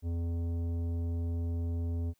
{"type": "tone with tanh clipping", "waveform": "triangle", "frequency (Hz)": 84.6, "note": "E2", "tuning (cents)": 45, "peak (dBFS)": -32, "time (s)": [0.02, 2.14], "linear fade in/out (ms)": 50, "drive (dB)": 16, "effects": ["white hiss -75 dBFS RMS until 2.19 s"]}